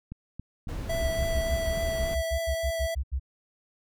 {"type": "click train", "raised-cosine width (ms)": 5, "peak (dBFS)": -25, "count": 7, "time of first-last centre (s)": [0.12, 1.777], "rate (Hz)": 3.62}
{"type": "noise", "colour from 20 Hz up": "brown", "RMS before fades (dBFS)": -33, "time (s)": [0.68, 2.15], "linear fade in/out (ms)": 10}
{"type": "tone with vibrato", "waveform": "square", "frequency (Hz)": 659.3, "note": "E5", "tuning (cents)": 0, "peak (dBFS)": -29, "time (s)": [0.89, 2.95], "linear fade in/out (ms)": 10, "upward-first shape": "triangle", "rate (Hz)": 3.5, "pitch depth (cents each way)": 13}
{"type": "tone bursts", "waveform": "sine", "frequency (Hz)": 66.4, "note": "C2", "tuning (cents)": 26, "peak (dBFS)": -25, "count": 14, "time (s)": [1.01, 3.197], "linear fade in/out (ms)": 20, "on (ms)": 81, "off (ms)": 81}
{"effects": []}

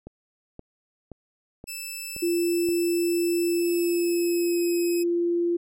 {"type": "click train", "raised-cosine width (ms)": 2, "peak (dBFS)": -26, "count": 6, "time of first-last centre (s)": [0.07, 2.688], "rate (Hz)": 1.91}
{"type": "tone with pitch glide", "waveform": "10% pulse", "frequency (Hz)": [2637, 2547], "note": ["E7", "D#7"], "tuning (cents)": [0, 40], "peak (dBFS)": -25, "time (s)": [1.67, 5.04], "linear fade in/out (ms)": 20, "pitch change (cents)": -60, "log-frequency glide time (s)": [3.47, 4.63]}
{"type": "tone", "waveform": "sine", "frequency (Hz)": 344.7, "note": "F4", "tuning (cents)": -23, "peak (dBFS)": -21, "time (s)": [2.22, 5.57], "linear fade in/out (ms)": 10}
{"effects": []}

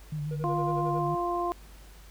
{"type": "tone with vibrato", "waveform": "sine", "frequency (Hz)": 150, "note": "D3", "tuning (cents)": 37, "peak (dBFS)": -30, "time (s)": [0.12, 1.15], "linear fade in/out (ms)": 5, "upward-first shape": "sine", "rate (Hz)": 7.2, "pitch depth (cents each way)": 46}
{"type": "tone with tremolo", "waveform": "triangle", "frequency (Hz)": 477.9, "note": "A#4", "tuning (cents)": 43, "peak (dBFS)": -33, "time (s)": [0.31, 0.99], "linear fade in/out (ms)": 0, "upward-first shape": "sine", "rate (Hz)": 11, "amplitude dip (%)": 100}
{"type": "harmonic tone", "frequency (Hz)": 349.2, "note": "F4", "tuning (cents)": 0, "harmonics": [1, 2, 3], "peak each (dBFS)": [-31, -31, -31], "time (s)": [0.44, 1.52], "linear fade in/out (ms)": 0}
{"effects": ["added 50 Hz sine -48 dBFS peak until 2.1 s", "pink hiss -55 dBFS RMS until 2.1 s"]}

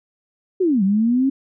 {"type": "linear two-way sweep", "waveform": "sine", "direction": "down then up", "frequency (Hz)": [391, 187, 275.7], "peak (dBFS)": -14, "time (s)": [0.6, 1.3], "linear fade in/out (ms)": 10, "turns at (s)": 0.83, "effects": []}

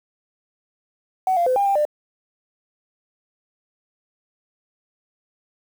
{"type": "tone with pitch steps", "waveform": "sine", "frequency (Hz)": [751, 692, 510, 802, 792, 598], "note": ["F#5", "F5", "C5", "G5", "G5", "D5"], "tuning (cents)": [26, -16, -44, 39, 18, 31], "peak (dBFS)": -15, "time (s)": [1.27, 1.852], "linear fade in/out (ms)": 2, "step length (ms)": 97, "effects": ["tanh soft clip ceiling -11 dBFS", "7-bit"]}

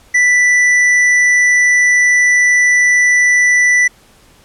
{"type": "tone with hard clipping", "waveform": "triangle", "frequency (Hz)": 1975.5, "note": "B6", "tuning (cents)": 0, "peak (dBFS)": -9, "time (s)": [0.14, 3.88], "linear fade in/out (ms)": 10, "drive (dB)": 10, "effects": ["pink hiss -47 dBFS RMS until 4.44 s", "low-pass 12000 Hz 12 dB/octave"]}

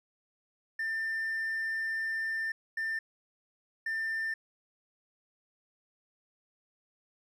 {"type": "tone bursts at uneven times", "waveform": "triangle", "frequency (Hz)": 1792, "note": "A6", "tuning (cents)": 31, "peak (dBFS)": -28, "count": 3, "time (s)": [[0.79, 2.52], [2.77, 2.99], [3.86, 4.34]], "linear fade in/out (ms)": 5, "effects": ["tanh soft clip ceiling -25 dBFS"]}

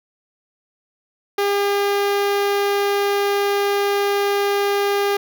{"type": "tone with notch filter", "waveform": "sawtooth", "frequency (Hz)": 403.3, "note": "G4", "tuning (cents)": 49, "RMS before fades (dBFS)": -19, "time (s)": [1.38, 5.17], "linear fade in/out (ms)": 5, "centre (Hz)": 8100, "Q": 1.1, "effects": []}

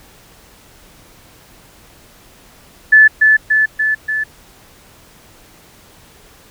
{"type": "tone with echo", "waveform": "sine", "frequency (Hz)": 1739, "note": "A6", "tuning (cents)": -21, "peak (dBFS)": -3, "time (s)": [2.92, 3.08], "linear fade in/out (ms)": 10, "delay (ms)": 290, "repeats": 4, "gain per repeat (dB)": -3, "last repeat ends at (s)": 4.24, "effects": ["pink hiss -45 dBFS RMS until 6.5 s"]}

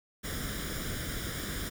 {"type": "noise with comb filter", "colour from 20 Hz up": "pink", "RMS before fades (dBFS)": -36, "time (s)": [0.23, 1.7], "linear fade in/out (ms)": 20, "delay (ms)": 0.57, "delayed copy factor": 0.7, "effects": []}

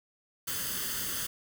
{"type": "noise with comb filter", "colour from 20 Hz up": "white", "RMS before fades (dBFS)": -34, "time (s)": [0.47, 1.27], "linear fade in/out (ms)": 10, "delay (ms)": 0.63, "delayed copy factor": 0.7, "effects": []}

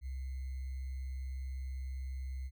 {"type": "tone with sample-and-hold", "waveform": "sine", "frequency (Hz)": 65.41, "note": "C2", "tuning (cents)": 0, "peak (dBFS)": -37, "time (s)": [0.01, 2.51], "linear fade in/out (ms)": 50, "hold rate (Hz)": 2100, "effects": []}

